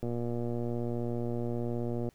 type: click train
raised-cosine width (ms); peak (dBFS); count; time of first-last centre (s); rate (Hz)
2; -22; 246; 0.03-2.089; 119
effects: pink hiss -67 dBFS RMS until 2.14 s